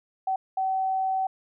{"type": "tone bursts at uneven times", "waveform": "sine", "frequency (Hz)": 762, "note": "G5", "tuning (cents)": -49, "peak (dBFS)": -23, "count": 2, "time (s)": [[0.27, 0.36], [0.57, 1.27]], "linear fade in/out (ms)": 5, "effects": []}